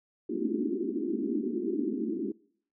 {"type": "band-pass noise", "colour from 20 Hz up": "white", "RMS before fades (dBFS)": -31, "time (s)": [0.29, 2.32], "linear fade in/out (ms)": 5, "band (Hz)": [210, 390], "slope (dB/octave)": 96, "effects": ["noise-tail reverb RT60 0.6 s tail -23 dB re dry"]}